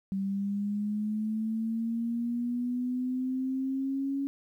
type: linear sweep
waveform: sine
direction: up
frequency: 193 to 278 Hz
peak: -28 dBFS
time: 0.12-4.27 s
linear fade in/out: 0 ms
effects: 11-bit